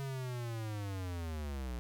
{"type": "linear sweep", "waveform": "square", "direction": "down", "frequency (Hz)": [138.59, 58.27], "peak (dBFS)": -38, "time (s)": [0, 1.79], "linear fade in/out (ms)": 0, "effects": []}